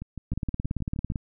two click trains, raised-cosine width 5 ms, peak -23 / -16 dBFS, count 8 / 16, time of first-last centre 0.02-1.119 / 0.32-1.158 s, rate 6.37 / 17.9 Hz, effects none

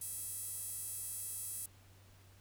sawtooth tone with high-pass filter, 656 Hz, E5, 9 cents flat, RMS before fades -43 dBFS, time 0.01-1.66 s, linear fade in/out 5 ms, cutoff 10000 Hz, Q 2.8, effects added 96 Hz sine -60 dBFS peak until 2.4 s + pink hiss -65 dBFS RMS until 2.4 s

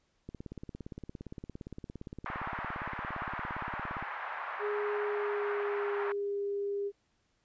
click train, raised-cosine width 3 ms, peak -29 dBFS, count 66, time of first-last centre 0.29-4.026 s, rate 17.4 Hz
pink band-pass noise, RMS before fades -39 dBFS, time 2.26-6.12 s, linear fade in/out 0 ms, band 830 to 1800 Hz, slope 24 dB/octave
sine tone with pitch glide, 415.1 to 402.8 Hz, G#4 to G4, -1 to +47 cents, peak -31 dBFS, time 4.59-6.92 s, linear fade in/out 50 ms, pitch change -52 cents, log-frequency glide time 4.99-6.38 s
effects pink hiss -75 dBFS RMS until 7.44 s + resampled to 16000 Hz

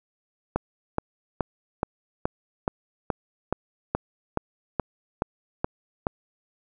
click train, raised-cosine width 1 ms, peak -9 dBFS, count 14, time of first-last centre 0.56-6.068 s, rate 2.36 Hz, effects none

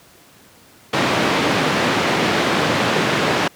pink band-pass noise, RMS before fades -18 dBFS, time 0.93-3.48 s, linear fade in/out 5 ms, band 160 to 3400 Hz, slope 12 dB/octave, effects pink hiss -48 dBFS RMS until 3.55 s + high-pass 100 Hz 12 dB/octave

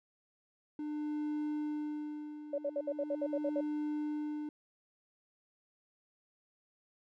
triangle tone with tremolo, 299.9 Hz, D4, 36 cents sharp, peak -31 dBFS, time 0.79-4.49 s, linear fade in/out 2 ms, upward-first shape sine, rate 0.41 Hz, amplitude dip 75%
sine tone bursts, 569 Hz, C#5, 45 cents sharp, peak -31 dBFS, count 10, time 2.53-3.608 s, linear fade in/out 5 ms, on 52 ms, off 62 ms
effects none

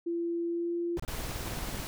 sine tone with pitch glide, 340 to 343.6 Hz, F4 to F4, -46 to -28 cents, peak -29 dBFS, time 0.06-0.98 s, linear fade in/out 10 ms, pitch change +18 cents, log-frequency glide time 0.47-0.76 s
brown noise bursts, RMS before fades -36 dBFS, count 16, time 0.97-1.806 s, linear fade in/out 0 ms, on 26 ms, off 28 ms
pink noise, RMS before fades -39 dBFS, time 1.08-1.87 s, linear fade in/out 0 ms
effects none

